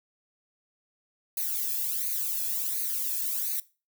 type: noise with flanger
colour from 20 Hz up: violet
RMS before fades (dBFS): -30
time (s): 1.37-3.6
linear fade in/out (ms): 2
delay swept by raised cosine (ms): 0.46 to 1.19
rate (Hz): 1.4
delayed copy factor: +0.95
effects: noise-tail reverb RT60 0.3 s tail -19 dB re dry